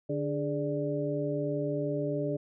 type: harmonic tone with a mistuned harmonic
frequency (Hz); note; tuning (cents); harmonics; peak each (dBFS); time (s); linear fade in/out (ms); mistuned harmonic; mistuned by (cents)
146.83; D3; 0; 1 / 2 / 3 / 4; -34 / -34 / -34 / -34; 0.09-2.37; 10; 3; -96
effects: none